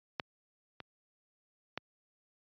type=clicks; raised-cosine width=0.3 ms; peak=-16 / -27 / -19 dBFS; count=3; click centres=0.198 / 0.803 / 1.776 s; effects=high-pass 100 Hz 12 dB/octave + resampled to 11025 Hz